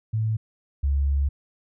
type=tone pair in turn; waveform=sine; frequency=110 / 69.84 Hz; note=A2 / C#2; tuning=0 / +14 cents; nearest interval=minor sixth; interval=786 cents; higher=first; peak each=-21 / -19 dBFS; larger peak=second; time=0.13-0.37 / 0.83-1.29 s; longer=second; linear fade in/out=10 ms; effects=none